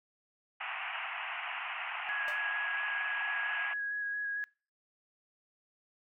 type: band-pass noise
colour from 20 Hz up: white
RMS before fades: -39 dBFS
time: 0.6-3.74 s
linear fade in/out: 10 ms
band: 680 to 2900 Hz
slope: 96 dB/octave
type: tone with vibrato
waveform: sine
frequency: 1661.2 Hz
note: G#6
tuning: in tune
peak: -33 dBFS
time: 2.09-4.44 s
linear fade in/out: 0 ms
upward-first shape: square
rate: 4.4 Hz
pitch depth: 12 cents each way
type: tone with exponential decay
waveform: sawtooth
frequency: 605 Hz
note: D#5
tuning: 49 cents flat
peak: -37 dBFS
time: 2.28-2.44 s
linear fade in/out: 0 ms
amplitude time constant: 34 ms
effects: noise-tail reverb RT60 0.4 s tail -26 dB re dry